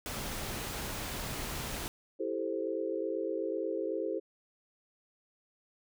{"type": "noise", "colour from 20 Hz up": "pink", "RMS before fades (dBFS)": -38, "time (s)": [0.06, 1.88], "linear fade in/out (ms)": 0}
{"type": "chord", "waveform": "sine", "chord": "A minor seventh", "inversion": "second", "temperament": "equal", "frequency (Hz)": [329.6, 392, 440, 523.3], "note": ["E4", "G4", "A4", "C5"], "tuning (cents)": [0, 0, 0, 0], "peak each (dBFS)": -37, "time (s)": [2.19, 4.2], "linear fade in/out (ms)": 20}
{"effects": []}